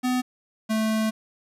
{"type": "tone pair in turn", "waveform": "square", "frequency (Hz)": [251.7, 219], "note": ["B3", "A3"], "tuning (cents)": [33, -8], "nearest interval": "major second", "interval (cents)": 241, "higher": "first", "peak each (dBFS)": -22, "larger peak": "neither", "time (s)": [[0.03, 0.22], [0.69, 1.11]], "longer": "second", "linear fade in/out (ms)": 20, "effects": ["resampled to 32000 Hz", "9-bit"]}